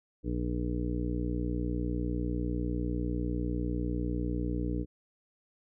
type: harmonic tone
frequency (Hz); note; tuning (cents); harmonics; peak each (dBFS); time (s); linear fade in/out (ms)
60; B1; -49; 1 / 2 / 3 / 4 / 5 / 6 / 7 / 8; -33 / -37 / -38 / -41 / -35 / -48 / -42 / -44; 0.23-4.86; 50
effects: none